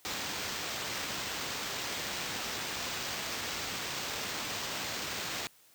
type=noise with sample-and-hold; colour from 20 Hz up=white; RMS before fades=-37 dBFS; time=0.05-5.47 s; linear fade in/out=0 ms; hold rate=11025 Hz; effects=white hiss -62 dBFS RMS until 5.74 s + high-pass 60 Hz 12 dB/octave